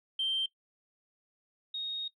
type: tone pair in turn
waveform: sine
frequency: 3140 / 3734 Hz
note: G7 / A#7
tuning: +2 / +2 cents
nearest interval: minor third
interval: 300 cents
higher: second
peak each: -27 / -33 dBFS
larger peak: first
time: 0.19-0.46 / 1.74-2.08 s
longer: second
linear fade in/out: 5 ms
effects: noise-tail reverb RT60 0.1 s tail -19 dB re dry + tanh soft clip ceiling -24 dBFS